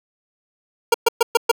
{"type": "tone bursts", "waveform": "25% pulse", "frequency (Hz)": 466.2, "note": "A#4", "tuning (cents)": 0, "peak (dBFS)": -7, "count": 5, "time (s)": [0.92, 1.515], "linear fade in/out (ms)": 5, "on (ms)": 23, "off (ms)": 120, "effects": []}